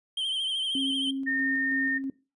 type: tone with vibrato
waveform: triangle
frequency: 3136 Hz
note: G7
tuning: in tune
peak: -25 dBFS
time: 0.17-1.11 s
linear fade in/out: 5 ms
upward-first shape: triangle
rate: 13 Hz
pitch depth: 68 cents each way
type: tone with tremolo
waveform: sine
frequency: 270 Hz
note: C#4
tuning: 45 cents flat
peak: -28 dBFS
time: 0.75-2.1 s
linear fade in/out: 2 ms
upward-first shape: square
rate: 3.1 Hz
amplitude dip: 25%
type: tone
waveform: sine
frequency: 1828 Hz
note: A#6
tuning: 34 cents flat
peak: -25 dBFS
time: 1.26-1.99 s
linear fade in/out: 20 ms
effects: noise-tail reverb RT60 0.3 s tail -19 dB re dry + resampled to 24000 Hz